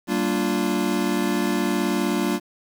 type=chord; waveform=square; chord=G minor seventh; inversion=none; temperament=equal with one note detuned; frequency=194.08 / 233.1 / 293.7 / 349.2 Hz; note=G3 / Bb3 / D4 / F4; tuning=-17 / 0 / 0 / 0 cents; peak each=-27 dBFS; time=0.07-2.4 s; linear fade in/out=50 ms; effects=8-bit